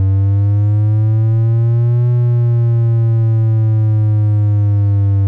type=linear two-way sweep; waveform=triangle; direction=up then down; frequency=95.6 to 121.5 to 98.2 Hz; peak=-7 dBFS; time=0-5.27 s; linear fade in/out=0 ms; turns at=2.09 s; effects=none